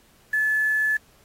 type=tone with quantisation; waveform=sine; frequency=1728 Hz; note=A6; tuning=32 cents flat; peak=-19 dBFS; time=0.33-0.97 s; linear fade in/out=5 ms; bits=7; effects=pink hiss -58 dBFS RMS until 1.24 s + AAC 48 kbps